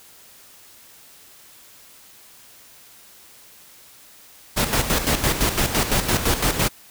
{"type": "noise with tremolo", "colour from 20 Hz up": "pink", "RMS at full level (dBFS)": -19, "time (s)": [4.56, 6.69], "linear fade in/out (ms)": 20, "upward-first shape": "square", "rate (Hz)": 5.9, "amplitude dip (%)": 60, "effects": ["white hiss -48 dBFS RMS until 6.9 s"]}